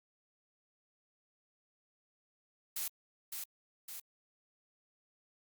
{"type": "noise with echo", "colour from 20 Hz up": "blue", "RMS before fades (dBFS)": -37, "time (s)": [2.76, 2.88], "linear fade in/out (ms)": 5, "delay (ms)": 560, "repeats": 2, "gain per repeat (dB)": -4, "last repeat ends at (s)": 4, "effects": ["Opus 48 kbps"]}